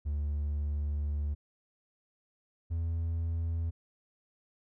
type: tone pair in turn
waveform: triangle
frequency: 73.42 / 83.15 Hz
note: D2 / E2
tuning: 0 / +16 cents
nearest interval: major second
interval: 216 cents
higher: second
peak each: -27 dBFS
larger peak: neither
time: 0.05-1.35 / 2.7-3.71 s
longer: first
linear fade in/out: 20 ms
effects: tanh soft clip ceiling -23 dBFS